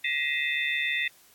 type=tone cluster; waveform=sine; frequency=1912 / 2059 / 2490 / 2629 / 3571 Hz; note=A#6 / C7 / D#7 / E7 / A7; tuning=+43 / -28 / +1 / -5 / +25 cents; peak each=-29 / -32 / -36 / -32 / -33 dBFS; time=0.04-1.08 s; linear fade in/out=5 ms; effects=white hiss -58 dBFS RMS until 1.34 s + AAC 64 kbps